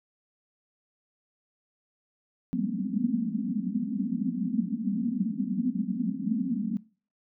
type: band-pass noise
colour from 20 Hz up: white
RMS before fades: -29 dBFS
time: 2.53-6.77 s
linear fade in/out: 0 ms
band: 180 to 260 Hz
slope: 96 dB/octave
effects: noise-tail reverb RT60 0.4 s tail -21 dB re dry